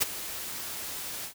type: noise with ADSR envelope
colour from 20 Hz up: white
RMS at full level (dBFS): -22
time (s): 0-1.34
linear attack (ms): 22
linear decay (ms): 17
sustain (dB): -15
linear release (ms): 94
effects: none